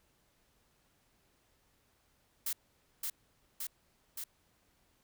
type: noise with echo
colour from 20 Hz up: blue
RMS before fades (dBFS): -35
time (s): 2.46-2.53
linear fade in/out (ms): 5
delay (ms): 570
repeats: 3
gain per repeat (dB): -2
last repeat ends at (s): 4.24
effects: pink hiss -72 dBFS RMS until 5.03 s